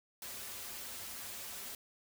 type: noise with comb filter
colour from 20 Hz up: white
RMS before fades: -45 dBFS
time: 0.22-1.75 s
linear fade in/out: 2 ms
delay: 6.4 ms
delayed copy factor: -0.6
effects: none